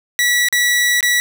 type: tone with dropouts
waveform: sawtooth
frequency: 1945 Hz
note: B6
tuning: 27 cents flat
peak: -9 dBFS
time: 0.19-1.2 s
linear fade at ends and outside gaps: 0 ms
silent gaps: 0.486-0.526 / 1.007-1.028 s
effects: none